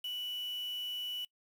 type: tone with quantisation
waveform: sine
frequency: 2960 Hz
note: F#7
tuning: in tune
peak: -36 dBFS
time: 0.04-1.25 s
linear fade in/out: 5 ms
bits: 8
effects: noise-tail reverb RT60 0.1 s tail -23 dB re dry